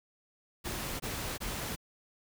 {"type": "noise bursts", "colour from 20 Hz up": "pink", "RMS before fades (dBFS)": -37, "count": 3, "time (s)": [0.64, 1.762], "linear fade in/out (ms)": 20, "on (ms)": 360, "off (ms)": 21, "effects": []}